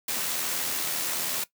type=noise with amplitude modulation; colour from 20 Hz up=white; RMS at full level=-28 dBFS; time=0.08-1.44 s; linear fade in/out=5 ms; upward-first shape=sine; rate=80.9 Hz; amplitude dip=30%; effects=noise-tail reverb RT60 0.1 s tail -17 dB re dry + high-pass 150 Hz 12 dB/octave